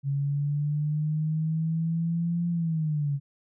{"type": "linear two-way sweep", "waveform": "sine", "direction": "up then down", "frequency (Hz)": [138.59, 172.7, 138.59], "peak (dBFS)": -24, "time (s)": [0.03, 3.2], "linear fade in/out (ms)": 50, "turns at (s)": 2.49, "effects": []}